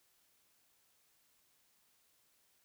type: silence
effects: white hiss -73 dBFS RMS until 2.64 s